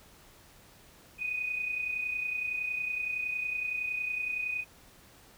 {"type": "tone with amplitude modulation", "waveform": "sine", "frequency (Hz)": 2489, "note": "D#7", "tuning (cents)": 0, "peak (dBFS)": -28, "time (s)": [1.18, 4.65], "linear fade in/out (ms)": 50, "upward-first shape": "sine", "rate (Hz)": 30.8, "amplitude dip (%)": 55, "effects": ["pink hiss -57 dBFS RMS until 5.37 s"]}